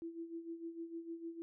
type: tone with tremolo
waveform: sine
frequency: 333 Hz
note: E4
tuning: 18 cents sharp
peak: -40 dBFS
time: 0.02-1.42 s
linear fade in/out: 0 ms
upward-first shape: sine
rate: 6.6 Hz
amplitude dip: 70%
effects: none